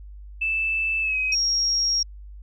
sine tone with pitch glide, 2637 to 2530 Hz, E7 to D#7, 0 to +28 cents, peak -21 dBFS, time 0.41-1.35 s, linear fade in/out 10 ms, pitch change -72 cents, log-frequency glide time 1.01-1.17 s
sine tone, 5590 Hz, F8, 1 cent sharp, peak -19 dBFS, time 1.32-2.03 s, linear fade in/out 5 ms
effects tanh soft clip ceiling -10 dBFS + added 50 Hz sine -38 dBFS peak until 2.42 s

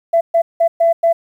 sine tone bursts at uneven times, 670 Hz, E5, 28 cents sharp, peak -8 dBFS, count 5, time 0.13-0.21 / 0.34-0.42 / 0.6-0.68 / 0.8-0.93 / 1.03-1.13 s, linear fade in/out 10 ms, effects tanh soft clip ceiling -4 dBFS + 8-bit

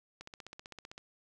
click train, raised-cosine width 0.2 ms, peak -29 dBFS, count 13, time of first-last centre 0.21-0.979 s, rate 15.6 Hz, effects none

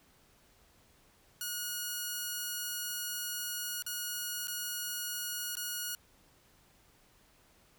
5% pulse tone with dropouts, 1448 Hz, F#6, 38 cents flat, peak -24 dBFS, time 1.41-5.95 s, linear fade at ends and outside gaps 1 ms, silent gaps 3.823-3.864 / 4.472-4.481 / 5.554-5.569 s, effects pink hiss -65 dBFS RMS until 7.78 s

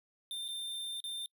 square tone with dropouts, 3592 Hz, A7, 35 cents sharp, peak -38 dBFS, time 0.31-1.26 s, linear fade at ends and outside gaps 1 ms, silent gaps 0.481-0.486 / 1.003-1.04 s, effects noise-tail reverb RT60 0.1 s tail -25 dB re dry

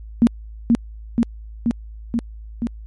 sine tone with echo, 233.5 Hz, A#3, 3 cents sharp, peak -8 dBFS, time 0.22-0.27 s, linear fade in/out 0 ms, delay 480 ms, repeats 5, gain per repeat -2 dB, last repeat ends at 2.67 s, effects added 54 Hz sine -33 dBFS peak until 2.86 s + MP3 48 kbps

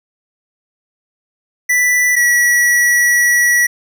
square tone pair in turn, 1975.5 / 1934.8 Hz, B6 / B6, 0 / -36 cents, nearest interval unison, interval 36 cents, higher first, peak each -11 / -10 dBFS, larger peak second, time 1.69-2.16 / 2.16-3.67 s, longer second, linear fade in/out 10 ms, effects none

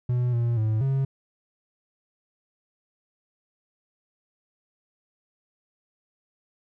triangle tone with pitch steps, 123.2 / 118.2 / 109.1 / 135.2 Hz, B2 / A#2 / A2 / C#3, -4 / +24 / -14 / -43 cents, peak -19 dBFS, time 0.09-1.05 s, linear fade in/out 5 ms, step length 240 ms, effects none

